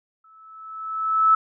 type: tone with exponential growth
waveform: sine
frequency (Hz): 1306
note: E6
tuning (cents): -17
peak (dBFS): -11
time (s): 0.24-1.35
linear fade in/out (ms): 5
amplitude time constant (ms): 240
effects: none